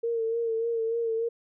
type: tone with vibrato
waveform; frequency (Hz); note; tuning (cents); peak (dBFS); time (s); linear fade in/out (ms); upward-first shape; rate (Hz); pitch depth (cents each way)
sine; 457.6; A#4; -32; -25; 0.03-1.29; 10; sine; 3.4; 37
effects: none